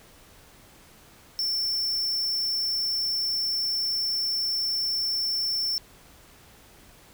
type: tone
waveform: square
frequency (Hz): 5390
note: E8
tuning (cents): +38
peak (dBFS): -25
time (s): 1.39-5.78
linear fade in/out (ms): 0
effects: pink hiss -53 dBFS RMS until 7.13 s